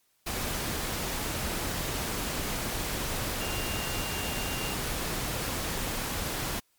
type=tone in noise; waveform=sine; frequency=2794 Hz; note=F7; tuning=in tune; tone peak=-39 dBFS; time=3.4-4.74 s; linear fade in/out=10 ms; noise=pink; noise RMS=-32 dBFS; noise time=0.26-6.6 s; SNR=-10 dB; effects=white hiss -70 dBFS RMS until 6.78 s + MP3 96 kbps